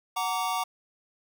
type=chord; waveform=square; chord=Gb augmented; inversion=none; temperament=just; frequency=740 / 925 / 1156.2 Hz; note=Gb5 / Bb5 / D6; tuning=0 / -14 / -27 cents; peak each=-32 dBFS; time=0.16-0.64 s; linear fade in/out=10 ms; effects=none